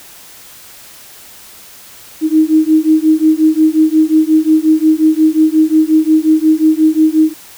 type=beating tone pair; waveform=sine; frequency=311.1 / 316.7 Hz; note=D#4 / D#4; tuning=0 / +31 cents; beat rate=5.6 Hz; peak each=-10 dBFS; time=2.21-7.34 s; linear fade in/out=50 ms; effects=white hiss -37 dBFS RMS until 7.57 s